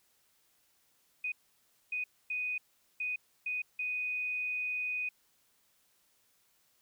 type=tone bursts at uneven times; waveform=sine; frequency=2489 Hz; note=D#7; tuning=in tune; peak=-32 dBFS; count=6; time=1.24-1.32 / 1.92-2.04 / 2.3-2.58 / 3-3.16 / 3.46-3.62 / 3.79-5.09 s; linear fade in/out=5 ms; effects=white hiss -71 dBFS RMS until 6.81 s